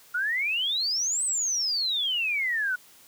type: exponential two-way sweep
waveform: sine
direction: up then down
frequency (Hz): 1400 to 8372 to 1444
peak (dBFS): -24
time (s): 0.14-2.76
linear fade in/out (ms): 10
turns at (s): 1.24
effects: white hiss -54 dBFS RMS until 3.07 s + high-pass 80 Hz 12 dB/octave